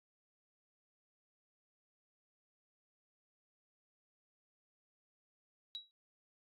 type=tone with exponential decay; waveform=sine; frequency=3881 Hz; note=B7; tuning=31 cents flat; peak=-38 dBFS; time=5.75-5.91 s; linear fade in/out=0 ms; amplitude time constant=34 ms; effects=AAC 64 kbps